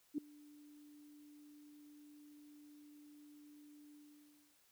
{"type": "tone with ADSR envelope", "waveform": "sine", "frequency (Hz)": 295.1, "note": "D4", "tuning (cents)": 8, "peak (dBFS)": -33, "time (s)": [0.14, 4.58], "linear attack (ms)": 40, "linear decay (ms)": 4, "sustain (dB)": -24, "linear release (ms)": 630, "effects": ["white hiss -72 dBFS RMS until 4.71 s"]}